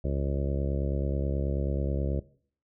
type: harmonic tone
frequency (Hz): 69.3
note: C#2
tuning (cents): 0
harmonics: 1 / 2 / 3 / 4 / 5 / 6 / 7 / 8 / 9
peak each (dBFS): -29 / -32 / -37 / -41 / -38 / -42 / -41 / -39 / -44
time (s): 0.04-2.2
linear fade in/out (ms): 5
effects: noise-tail reverb RT60 0.5 s tail -18 dB re dry